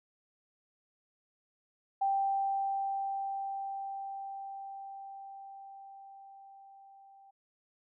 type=tone with level ramp; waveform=sine; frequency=785 Hz; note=G5; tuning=2 cents sharp; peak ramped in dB=-26 to -55 dBFS; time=2.01-7.31 s; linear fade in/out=10 ms; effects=none